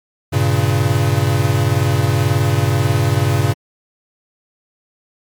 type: chord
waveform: square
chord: G diminished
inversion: none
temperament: equal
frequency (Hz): 98 / 116.54 / 138.59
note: G2 / Bb2 / Db3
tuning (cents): 0 / 0 / 0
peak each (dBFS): -18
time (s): 0.32-3.54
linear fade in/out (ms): 20
effects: MP3 96 kbps